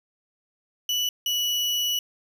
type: tone pair in turn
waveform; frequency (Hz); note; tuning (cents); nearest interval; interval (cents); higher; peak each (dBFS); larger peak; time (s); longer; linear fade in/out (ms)
35% pulse; 2960 / 2944; F#7 / F#7; 0 / -9; unison; 9; first; -21; neither; 0.89-1.09 / 1.26-1.99; second; 2
effects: none